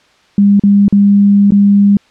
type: tone with dropouts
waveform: sine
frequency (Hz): 201.5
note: G3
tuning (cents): +48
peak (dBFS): -4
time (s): 0.38-1.97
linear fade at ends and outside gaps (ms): 2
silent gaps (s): 0.596-0.636 / 0.882-0.925 / 1.507-1.52
effects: white hiss -49 dBFS RMS until 2.1 s + low-pass 4000 Hz 12 dB/octave